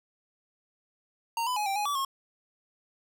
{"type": "tone with pitch steps", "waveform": "square", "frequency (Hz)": [924, 1001, 839, 784, 832, 1151, 1083], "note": ["A#5", "B5", "G#5", "G5", "G#5", "D6", "C#6"], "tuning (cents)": [-16, 23, 17, 0, 3, -35, -41], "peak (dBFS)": -28, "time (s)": [1.37, 2.049], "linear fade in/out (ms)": 2, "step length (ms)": 97, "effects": []}